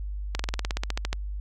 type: slowing click train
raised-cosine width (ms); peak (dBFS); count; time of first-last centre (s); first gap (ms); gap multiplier
0.2; -11; 14; 0.35-1.129; 44; 1.05
effects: added 50 Hz sine -30 dBFS peak until 1.4 s